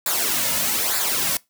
white noise with flanger, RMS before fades -22 dBFS, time 0.06-1.37 s, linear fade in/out 2 ms, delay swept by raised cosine 0.33 to 2.63 ms, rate 1.1 Hz, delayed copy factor -0.7, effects noise-tail reverb RT60 0.2 s tail -22 dB re dry

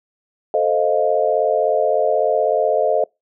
sine chord, F dominant seventh, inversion first, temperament equal, 440 / 523.3 / 622.3 / 698.5 Hz, A4 / C5 / Eb5 / F5, 0 / 0 / 0 / 0 cents, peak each -20 / -21 / -18 / -21 dBFS, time 0.54-3.04 s, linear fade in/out 2 ms, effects noise-tail reverb RT60 0.2 s tail -26 dB re dry

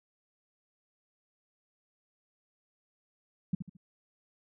sine tone with echo, 180 Hz, F#3, 47 cents flat, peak -24 dBFS, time 3.53-3.55 s, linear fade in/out 5 ms, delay 73 ms, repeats 3, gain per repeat -9 dB, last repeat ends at 3.769 s, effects none

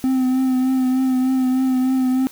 triangle tone with vibrato, 258.7 Hz, C4, 19 cents flat, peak -13 dBFS, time 0.04-2.27 s, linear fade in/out 0 ms, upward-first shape triangle, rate 3.3 Hz, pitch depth 31 cents each way, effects white hiss -43 dBFS RMS until 2.31 s

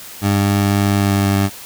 20% pulse tone with pitch glide, 100.4 to 98.9 Hz, G2 to G2, +42 to +16 cents, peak -8 dBFS, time 0.21-1.5 s, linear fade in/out 50 ms, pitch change -26 cents, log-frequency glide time 0.76-1.31 s, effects white hiss -35 dBFS RMS until 1.65 s

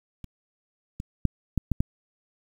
clicks, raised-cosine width 5 ms, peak -27 / -20 / -8 / -11 / -11 / -10 dBFS, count 6, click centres 0.243 / 1.001 / 1.253 / 1.577 / 1.717 / 1.805 s, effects 8-bit

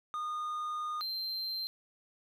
triangle tone pair in turn, 1225 / 4137 Hz, D#6 / C8, -27 / -20 cents, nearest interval octave + major sixth, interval 2107 cents, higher second, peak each -32 / -33 dBFS, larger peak first, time 0.14-1.01 / 1.01-1.67 s, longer first, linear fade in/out 0 ms, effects none

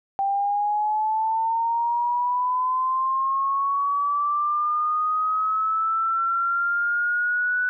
sine linear sweep, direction up, 784 to 1489 Hz, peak -20 dBFS, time 0.19-7.69 s, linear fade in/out 0 ms, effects none

